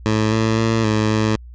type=tone with pitch steps; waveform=15% pulse; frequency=108.7 / 111.3 / 112.9 / 108.1 / 108.8 Hz; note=A2 / A2 / A2 / A2 / A2; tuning=-21 / +20 / +45 / -30 / -19 cents; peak=-9 dBFS; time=0.06-1.36 s; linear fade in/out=0 ms; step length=260 ms; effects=added 60 Hz sine -35 dBFS peak until 1.54 s + resampled to 16000 Hz